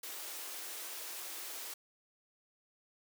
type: high-pass noise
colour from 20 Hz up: white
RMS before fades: -44 dBFS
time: 0.03-1.74 s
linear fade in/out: 5 ms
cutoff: 290 Hz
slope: 96 dB/octave
effects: none